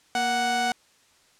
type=tone pair together; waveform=sawtooth; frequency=234.7 / 740.6 Hz; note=A#3 / F#5; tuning=+12 / +1 cents; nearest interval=octave + minor sixth; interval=1989 cents; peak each=-28 / -19 dBFS; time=0.15-0.72 s; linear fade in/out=2 ms; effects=white hiss -60 dBFS RMS until 1.39 s + low-pass 8000 Hz 12 dB/octave